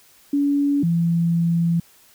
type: tone pair in turn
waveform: sine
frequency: 284.6 / 168.74 Hz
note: C#4 / E3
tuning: +46 / +41 cents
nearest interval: major sixth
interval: 905 cents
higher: first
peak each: -16 dBFS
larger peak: neither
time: 0.33-0.83 / 0.83-1.8 s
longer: second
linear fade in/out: 5 ms
effects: white hiss -53 dBFS RMS until 2.14 s

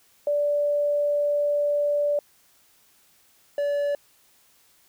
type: tone pair in turn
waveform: sine / triangle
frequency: 583 / 575.3 Hz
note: D5 / D5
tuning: -13 / -36 cents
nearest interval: unison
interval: 23 cents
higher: first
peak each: -20 dBFS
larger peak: neither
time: 0.27-2.19 / 3.58-3.95 s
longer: first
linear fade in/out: 2 ms
effects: white hiss -60 dBFS RMS until 4.88 s

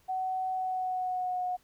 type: tone with pitch glide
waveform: sine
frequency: 750 to 727.4 Hz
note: F#5 to F#5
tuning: +23 to -30 cents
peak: -29 dBFS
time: 0.08-1.57 s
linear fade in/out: 20 ms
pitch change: -53 cents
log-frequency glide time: 0.5-1.44 s
effects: pink hiss -66 dBFS RMS until 1.63 s

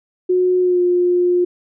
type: tone with pitch glide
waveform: sine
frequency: 364.5 to 355.6 Hz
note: F#4 to F4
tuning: -26 to +31 cents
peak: -12 dBFS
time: 0.29-1.45 s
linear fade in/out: 10 ms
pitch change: -43 cents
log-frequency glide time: 0.6-0.81 s
effects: none

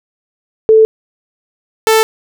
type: tone pair in turn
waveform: sine / sawtooth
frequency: 440 / 441.7 Hz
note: A4 / A4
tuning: 0 / +7 cents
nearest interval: unison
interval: 7 cents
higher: second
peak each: -3 dBFS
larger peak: neither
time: 0.69-0.85 / 1.87-2.03 s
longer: neither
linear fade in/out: 0 ms
effects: none

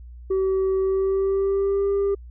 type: tone with pitch glide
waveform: sine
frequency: 382.1 to 398.3 Hz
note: G4 to G4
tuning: -44 to +28 cents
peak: -16 dBFS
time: 0.3-2.15 s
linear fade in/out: 10 ms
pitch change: +72 cents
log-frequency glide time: 0.8-1.9 s
effects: tanh soft clip ceiling -18 dBFS + added 60 Hz sine -38 dBFS peak until 2.3 s

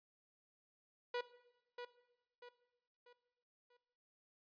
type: tone with echo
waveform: sawtooth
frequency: 487.3 Hz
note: B4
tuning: 23 cents flat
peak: -34 dBFS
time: 1.14-1.21 s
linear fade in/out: 5 ms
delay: 640 ms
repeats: 4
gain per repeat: -8 dB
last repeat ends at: 3.77 s
effects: noise-tail reverb RT60 1.0 s tail -17 dB re dry + resampled to 11025 Hz

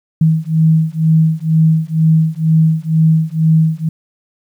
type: beating tone pair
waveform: sine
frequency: 158.7 / 160.8 Hz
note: D#3 / E3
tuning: +35 / -43 cents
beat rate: 2.1 Hz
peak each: -12 dBFS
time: 0.21-3.89 s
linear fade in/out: 5 ms
effects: 8-bit

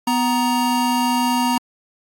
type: tone pair together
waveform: square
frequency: 248.8 / 939.3 Hz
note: B3 / A#5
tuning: +13 / +13 cents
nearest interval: octave + major seventh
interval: 2300 cents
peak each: -20 dBFS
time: 0.07-1.58 s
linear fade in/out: 5 ms
effects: AAC 64 kbps

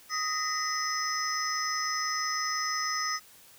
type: tone cluster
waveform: sine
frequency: 1252 / 1862 / 2008 / 5160 / 6050 Hz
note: D#6 / A#6 / B6 / E8 / F#8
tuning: +10 / -2 / +28 / -38 / +38 cents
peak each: -32 / -38 / -37 / -33 / -37 dBFS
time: 0.09-3.2 s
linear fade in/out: 50 ms
effects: white hiss -55 dBFS RMS until 3.58 s

